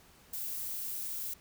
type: noise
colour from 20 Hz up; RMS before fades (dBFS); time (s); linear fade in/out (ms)
violet; -38; 0.33-1.34; 5
effects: pink hiss -60 dBFS RMS until 1.4 s